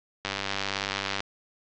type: click train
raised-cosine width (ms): 0.2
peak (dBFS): -11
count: 95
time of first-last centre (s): 0.25-1.204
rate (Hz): 98.5
effects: low-pass 5000 Hz 12 dB/octave + AAC 48 kbps